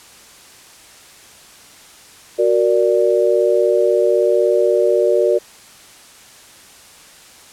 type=chord; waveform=sine; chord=Gb augmented; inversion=none; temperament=equal; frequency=370 / 466.2 / 587.3 Hz; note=Gb4 / Bb4 / D5; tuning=0 / 0 / 0 cents; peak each=-16 dBFS; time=2.38-5.39 s; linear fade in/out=20 ms; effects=white hiss -43 dBFS RMS until 7.52 s + low-pass 10000 Hz 12 dB/octave